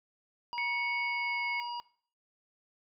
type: harmonic tone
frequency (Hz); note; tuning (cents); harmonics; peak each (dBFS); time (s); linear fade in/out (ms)
957; A#5; +45; 1 / 3 / 5; -35 / -46 / -45; 0.53-1.8; 0
type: tone with pitch glide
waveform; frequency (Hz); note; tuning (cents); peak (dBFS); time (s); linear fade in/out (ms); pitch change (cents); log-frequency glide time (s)
sine; 2218 to 2200; C#7 to C#7; 0 to -14; -31; 0.58-1.6; 0; -14; 1.02-1.45
effects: noise-tail reverb RT60 0.5 s tail -20 dB re dry